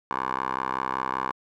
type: tone with band-pass filter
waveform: 10% pulse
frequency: 65.2 Hz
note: C2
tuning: 5 cents flat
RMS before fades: -29 dBFS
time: 0.11-1.32 s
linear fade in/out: 0 ms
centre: 1100 Hz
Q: 3.7
effects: none